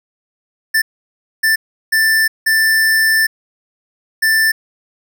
square tone bursts at uneven times, 1772 Hz, A6, 12 cents sharp, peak -11 dBFS, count 5, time 0.74-0.82 / 1.43-1.56 / 1.92-2.28 / 2.46-3.27 / 4.22-4.52 s, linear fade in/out 10 ms, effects none

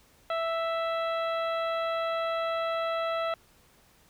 harmonic tone, 660 Hz, E5, 2 cents sharp, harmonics 1 / 2 / 3 / 4 / 5 / 6, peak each -29 / -32 / -41 / -43 / -44 / -46 dBFS, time 0.3-3.34 s, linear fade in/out 2 ms, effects pink hiss -61 dBFS RMS until 4.09 s

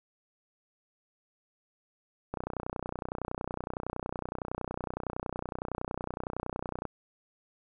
click train, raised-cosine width 1 ms, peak -20 dBFS, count 140, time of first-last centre 2.34-6.853 s, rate 30.8 Hz, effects none

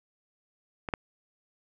clicks, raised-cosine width 0.5 ms, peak -19 / -12 dBFS, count 2, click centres 0.888 / 0.938 s, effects none

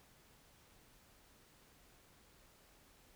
silence, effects pink hiss -66 dBFS RMS until 3.15 s

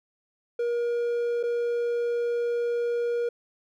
triangle tone with dropouts, 475.1 Hz, A#4, 33 cents sharp, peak -22 dBFS, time 0.59-3.29 s, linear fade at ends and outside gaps 5 ms, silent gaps 1.43-1.435 s, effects none

